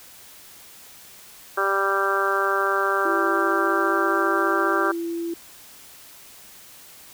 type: harmonic tone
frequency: 196 Hz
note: G3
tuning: in tune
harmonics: 2 / 3 / 4 / 5 / 6 / 7 / 8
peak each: -26 / -29 / -31 / -31 / -25 / -26 / -26 dBFS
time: 1.57-4.92 s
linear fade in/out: 10 ms
type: tone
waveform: sine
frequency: 337.1 Hz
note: E4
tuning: 39 cents sharp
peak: -25 dBFS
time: 3.05-5.34 s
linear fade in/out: 5 ms
effects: white hiss -46 dBFS RMS until 7.13 s

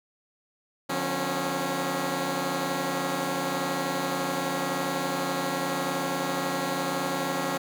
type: tone cluster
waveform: 10% pulse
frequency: 147.4 / 178.6 / 250.4 / 273.9 Hz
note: D3 / F3 / B3 / C#4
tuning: +7 / +39 / +24 / -21 cents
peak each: -28 / -24 / -29 / -21 dBFS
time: 0.89-7.58 s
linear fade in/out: 10 ms
effects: none

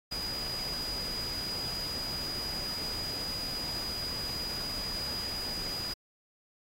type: tone in noise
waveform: sine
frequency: 4915 Hz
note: D#8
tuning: 22 cents flat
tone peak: -34 dBFS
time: 0.11-5.94 s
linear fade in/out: 10 ms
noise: pink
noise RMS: -41 dBFS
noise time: 0.11-5.94 s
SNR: +4 dB
effects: AAC 48 kbps

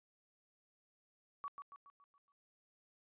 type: tone with echo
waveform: sine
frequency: 1132 Hz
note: C#6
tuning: 36 cents sharp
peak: -40 dBFS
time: 1.44-1.48 s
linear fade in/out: 0 ms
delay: 140 ms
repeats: 6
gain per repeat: -6 dB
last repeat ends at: 2.32 s
effects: resampled to 8000 Hz

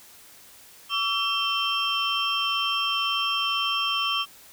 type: tone cluster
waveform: sine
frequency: 1142 / 1336 / 2695 / 3151 / 5370 Hz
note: D6 / E6 / E7 / G7 / E8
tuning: -49 / +23 / +38 / +8 / +31 cents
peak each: -28 / -35 / -30 / -26 / -35 dBFS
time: 0.89-4.26 s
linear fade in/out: 50 ms
effects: white hiss -50 dBFS RMS until 4.52 s

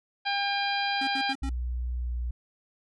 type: harmonic tone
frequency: 802 Hz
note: G5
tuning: 39 cents sharp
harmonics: 1 / 2 / 3 / 4 / 5 / 6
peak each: -29 / -32 / -34 / -35 / -36 / -37 dBFS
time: 0.25-1.34 s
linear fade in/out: 20 ms
type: tone bursts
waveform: square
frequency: 271.2 Hz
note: C#4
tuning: 38 cents flat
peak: -34 dBFS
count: 4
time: 1.01-1.494 s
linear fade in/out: 5 ms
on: 64 ms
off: 76 ms
type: tone with pitch glide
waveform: sine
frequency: 61.1 to 60.15 Hz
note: B1 to B1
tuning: -18 to -45 cents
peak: -28 dBFS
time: 1.42-2.31 s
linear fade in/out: 5 ms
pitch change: -27 cents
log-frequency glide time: 2-2.13 s
effects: resampled to 24000 Hz

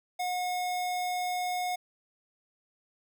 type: tone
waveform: square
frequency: 724 Hz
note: F#5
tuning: 38 cents flat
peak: -30 dBFS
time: 0.19-1.76 s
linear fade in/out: 10 ms
effects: none

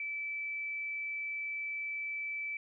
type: tone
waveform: sine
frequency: 2314 Hz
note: D7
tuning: 26 cents flat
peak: -35 dBFS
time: 0-2.57 s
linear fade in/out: 2 ms
effects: none

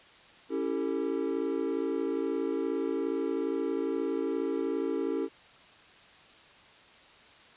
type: chord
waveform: triangle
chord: A dominant seventh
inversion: first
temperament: equal with one note detuned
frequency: 277.2 / 329.6 / 392 / 449 Hz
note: C#4 / E4 / G4 / A4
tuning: 0 / 0 / 0 / +35 cents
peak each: -32 dBFS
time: 0.49-5.29 s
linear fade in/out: 50 ms
effects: white hiss -55 dBFS RMS until 7.56 s + resampled to 8000 Hz

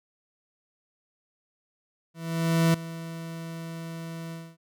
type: tone with ADSR envelope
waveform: 40% pulse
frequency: 164.81 Hz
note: E3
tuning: in tune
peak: -17 dBFS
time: 2.14-4.57 s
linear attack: 600 ms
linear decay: 5 ms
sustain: -17 dB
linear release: 250 ms
effects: none

